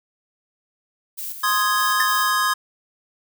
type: noise with tremolo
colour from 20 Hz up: violet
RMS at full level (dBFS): -30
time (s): 1.17-2.31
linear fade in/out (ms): 20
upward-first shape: square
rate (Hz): 3.3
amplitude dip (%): 50
type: chord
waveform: square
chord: Ab major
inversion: first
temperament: equal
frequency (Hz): 1046.5 / 1244.5 / 1661.2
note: C6 / Eb6 / Ab6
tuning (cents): 0 / 0 / 0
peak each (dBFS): -23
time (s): 1.43-2.54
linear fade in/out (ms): 10
type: tone with exponential decay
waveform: square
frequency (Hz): 1775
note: A6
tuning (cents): +15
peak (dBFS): -16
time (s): 2-2.13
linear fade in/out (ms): 2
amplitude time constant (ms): 28
effects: none